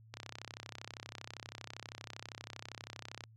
click train, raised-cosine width 0.2 ms, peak -26 dBFS, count 102, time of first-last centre 0.14-3.238 s, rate 32.6 Hz, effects added 111 Hz sine -57 dBFS peak until 3.36 s + AAC 64 kbps

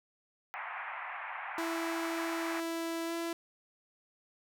pink band-pass noise, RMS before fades -41 dBFS, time 0.54-2.6 s, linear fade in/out 0 ms, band 730 to 2400 Hz, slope 48 dB/octave
sawtooth tone with pitch glide, 331.3 to 335.3 Hz, E4 to E4, +9 to +30 cents, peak -30 dBFS, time 1.58-3.33 s, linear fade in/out 2 ms, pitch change +21 cents, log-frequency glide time 3.05-3.13 s
effects none

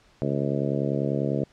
harmonic tone, 70.1 Hz, C#2, 20 cents sharp, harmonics 2 / 3 / 4 / 5 / 6 / 7 / 8 / 9, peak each -28 / -30 / -31 / -32 / -33 / -33 / -34 / -35 dBFS, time 0.22-1.44 s, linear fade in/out 0 ms, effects pink hiss -59 dBFS RMS until 1.52 s + low-pass 6000 Hz 12 dB/octave

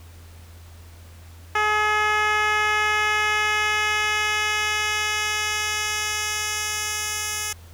10% pulse tone with band-pass filter sweep, 423.7 Hz, G#4, 35 cents sharp, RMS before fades -23 dBFS, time 1.55-7.53 s, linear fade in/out 5 ms, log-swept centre 1300 to 7900 Hz, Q 0.81, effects added 84 Hz sine -42 dBFS peak until 7.73 s + pink hiss -51 dBFS RMS until 7.73 s

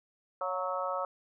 harmonic tone with a mistuned harmonic, 185 Hz, F#3, in tune, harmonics 3 / 4 / 5 / 6 / 7, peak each -35 / -39 / -39 / -38 / -36 dBFS, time 0.41-1.05 s, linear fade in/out 2 ms, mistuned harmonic 4, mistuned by -46 cents, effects none

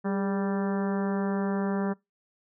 harmonic tone with a mistuned harmonic, 196 Hz, G3, in tune, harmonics 1 / 2 / 3 / 4 / 5 / 6 / 7 / 8 / 9, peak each -27 / -33 / -37 / -39 / -41 / -43 / -44 / -45 / -46 dBFS, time 0.04-1.94 s, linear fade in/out 20 ms, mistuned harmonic 2, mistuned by +47 cents, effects noise-tail reverb RT60 0.2 s tail -24 dB re dry

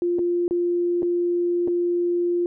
sine tone with dropouts, 349.2 Hz, F4, in tune, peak -19 dBFS, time 0.02-2.46 s, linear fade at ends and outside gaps 1 ms, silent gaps 0.186-0.191 / 0.48-0.509 / 1.022-1.029 / 1.676-1.681 s, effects none

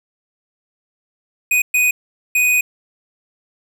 square tone bursts at uneven times, 2489 Hz, D#7, in tune, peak -13 dBFS, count 3, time 1.51-1.62 / 1.74-1.91 / 2.35-2.61 s, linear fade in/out 5 ms, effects none

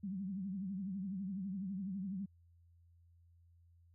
sine tone with vibrato, 192.2 Hz, G3, 34 cents flat, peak -38 dBFS, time 0.03-2.26 s, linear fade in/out 10 ms, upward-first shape triangle, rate 12 Hz, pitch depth 140 cents each way, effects added 85 Hz sine -63 dBFS peak until 3.94 s

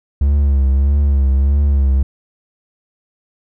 triangle tone with vibrato, 69.3 Hz, C#2, in tune, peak -8 dBFS, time 0.21-2.03 s, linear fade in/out 5 ms, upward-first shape triangle, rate 1.6 Hz, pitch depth 74 cents each way, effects none

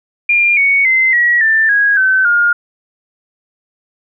sine tone with pitch steps, 2401 / 2227 / 2066 / 1916.7 / 1778.1 / 1649.4 / 1530.1 / 1419.4 Hz, D7 / C#7 / C7 / A#6 / A6 / G#6 / G6 / F6, +38 / +7 / -22 / +48 / +18 / -12 / -42 / +28 cents, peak -8 dBFS, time 0.29-2.53 s, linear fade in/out 5 ms, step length 280 ms, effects none

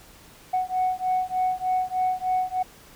sine beating tone pair, 739 / 742.3 Hz, F#5 / F#5, -2 / +5 cents, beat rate 3.3 Hz, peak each -24 dBFS, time 0.53-2.63 s, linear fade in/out 10 ms, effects tanh soft clip ceiling -17 dBFS + pink hiss -50 dBFS RMS until 2.95 s

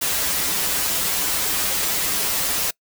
white noise with comb filter, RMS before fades -22 dBFS, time 0.01-2.71 s, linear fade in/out 10 ms, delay 8.4 ms, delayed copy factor -0.85, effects noise-tail reverb RT60 0.1 s tail -25 dB re dry

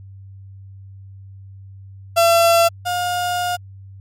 35% pulse tone pair in turn, 675 / 712.5 Hz, E5 / F5, +41 / +34 cents, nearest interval minor second, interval 93 cents, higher second, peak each -9 / -17 dBFS, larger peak first, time 2.16-2.69 / 2.85-3.57 s, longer second, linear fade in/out 20 ms, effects added 97 Hz sine -36 dBFS peak until 4 s + MP3 64 kbps

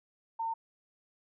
sine tone, 907 Hz, A#5, 48 cents flat, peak -31 dBFS, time 0.39-0.54 s, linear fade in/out 10 ms, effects none

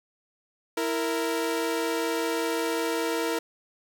sawtooth tone pair together, 329.6 / 464.4 Hz, E4 / A#4, 0 / -7 cents, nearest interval tritone, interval 593 cents, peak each -25 / -24 dBFS, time 0.77-3.39 s, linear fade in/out 5 ms, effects 10-bit

